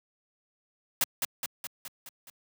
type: noise with echo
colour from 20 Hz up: white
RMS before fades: -25 dBFS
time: 1.01-1.04 s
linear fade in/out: 2 ms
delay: 210 ms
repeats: 6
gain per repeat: -4 dB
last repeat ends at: 2.3 s
effects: high-pass 150 Hz 12 dB/octave